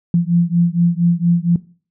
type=beating tone pair; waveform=sine; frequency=170 / 174.3 Hz; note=F3 / F3; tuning=-46 / -3 cents; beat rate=4.3 Hz; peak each=-15 dBFS; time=0.14-1.56 s; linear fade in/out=2 ms; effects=noise-tail reverb RT60 0.4 s tail -19 dB re dry